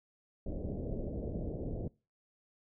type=low-pass noise; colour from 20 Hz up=pink; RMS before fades=-38 dBFS; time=0.46-1.88 s; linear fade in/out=5 ms; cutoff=610 Hz; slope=48 dB/octave; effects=noise-tail reverb RT60 0.3 s tail -23 dB re dry